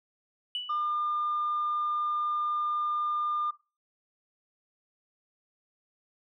sine tone with exponential decay, 2960 Hz, F#7, in tune, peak -27 dBFS, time 0.55-0.93 s, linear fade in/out 1 ms, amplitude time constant 81 ms
sine tone, 1204 Hz, D6, 43 cents sharp, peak -26 dBFS, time 0.69-3.51 s, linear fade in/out 10 ms
effects noise-tail reverb RT60 0.3 s tail -19 dB re dry + tanh soft clip ceiling -23 dBFS

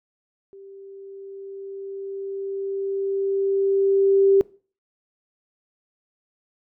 sine tone with level ramp, 392 Hz, G4, in tune, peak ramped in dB -41 to -12 dBFS, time 0.53-4.41 s, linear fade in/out 0 ms, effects noise-tail reverb RT60 0.4 s tail -22 dB re dry

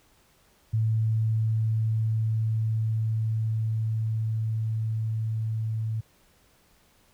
sine tone with level ramp, 110.7 Hz, A2, 11 cents sharp, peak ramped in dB -21 to -26 dBFS, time 0.73-6.01 s, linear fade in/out 10 ms, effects pink hiss -62 dBFS RMS until 7.13 s

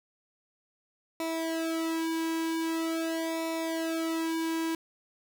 sawtooth tone with flanger, 326.3 Hz, E4, 18 cents flat, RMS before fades -31 dBFS, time 1.2-4.75 s, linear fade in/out 2 ms, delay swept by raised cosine 0.64 to 1.64 ms, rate 0.44 Hz, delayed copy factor -0.95, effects 11-bit

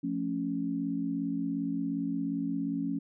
sine chord, F augmented, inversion none, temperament equal, 174.61 / 220 / 277.2 Hz, F3 / A3 / C#4, 0 / 0 / 0 cents, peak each -36 / -36 / -31 dBFS, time 0.03-2.99 s, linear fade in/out 10 ms, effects none

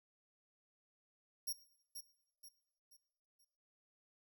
10% pulse tone with echo, 5588 Hz, F8, in tune, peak -32 dBFS, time 1.47-1.53 s, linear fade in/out 10 ms, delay 480 ms, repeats 4, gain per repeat -8 dB, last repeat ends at 3.45 s, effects noise-tail reverb RT60 0.8 s tail -18 dB re dry

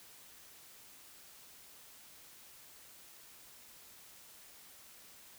silence, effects white hiss -57 dBFS RMS until 5.38 s

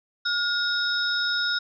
sine tone cluster, 1429 / 3763 / 5260 Hz, F6 / A#7 / E8, +39 / +16 / -5 cents, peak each -25 / -27 / -30 dBFS, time 0.25-1.59 s, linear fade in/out 10 ms, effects none

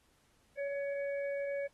harmonic tone, 562 Hz, C#5, 24 cents sharp, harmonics 1 / 3 / 4, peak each -34 / -47 / -47 dBFS, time 0.57-1.68 s, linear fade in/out 20 ms, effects pink hiss -71 dBFS RMS until 1.73 s + AAC 32 kbps

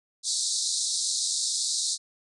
pink band-pass noise, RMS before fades -28 dBFS, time 0.23-1.98 s, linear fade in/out 50 ms, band 3800 to 9400 Hz, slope 96 dB/octave, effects none

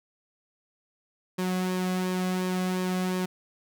sawtooth tone with flanger, 183.8 Hz, F#3, 11 cents flat, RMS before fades -28 dBFS, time 1.38-3.26 s, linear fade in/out 10 ms, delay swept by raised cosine 1.4 to 2.22 ms, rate 2.8 Hz, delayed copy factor -0.5, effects none

